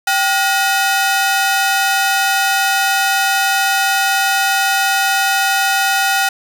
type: ring-modulated tone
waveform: sawtooth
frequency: 1108.7 Hz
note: C#6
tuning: in tune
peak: -6 dBFS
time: 0.07-6.29 s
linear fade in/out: 5 ms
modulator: 328 Hz
effects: none